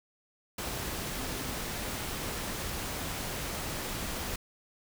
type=tone in noise; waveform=sine; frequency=257 Hz; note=C4; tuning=31 cents flat; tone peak=-45 dBFS; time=1.16-1.55 s; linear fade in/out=5 ms; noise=pink; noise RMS=-36 dBFS; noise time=0.58-4.36 s; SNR=-12 dB; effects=none